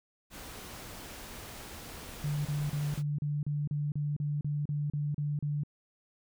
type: noise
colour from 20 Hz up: pink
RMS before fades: -45 dBFS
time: 0.3-3.03 s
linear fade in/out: 50 ms
type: tone bursts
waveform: sine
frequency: 146.83 Hz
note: D3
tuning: in tune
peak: -29 dBFS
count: 14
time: 2.24-5.635 s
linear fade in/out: 2 ms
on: 210 ms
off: 35 ms
effects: none